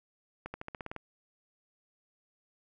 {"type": "accelerating click train", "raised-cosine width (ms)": 0.5, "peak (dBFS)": -24, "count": 9, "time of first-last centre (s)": [0.46, 0.963], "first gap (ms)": 80, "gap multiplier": 0.93, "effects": []}